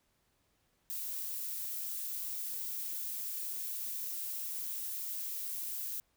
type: noise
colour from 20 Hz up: violet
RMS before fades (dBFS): -39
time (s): 0.9-6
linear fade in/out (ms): 0
effects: pink hiss -75 dBFS RMS until 6.16 s